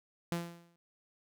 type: tone with exponential decay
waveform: sawtooth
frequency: 170.9 Hz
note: F3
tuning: 37 cents flat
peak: -26 dBFS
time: 0.32-0.76 s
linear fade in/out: 0 ms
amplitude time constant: 94 ms
effects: none